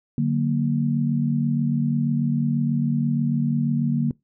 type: chord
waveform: sine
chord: D augmented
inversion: none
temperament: equal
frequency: 146.83 / 185 / 233.1 Hz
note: D3 / F#3 / A#3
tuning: 0 / 0 / 0 cents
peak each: -22 / -28 / -22 dBFS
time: 0.18-4.11 s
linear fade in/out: 2 ms
effects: noise-tail reverb RT60 0.2 s tail -24 dB re dry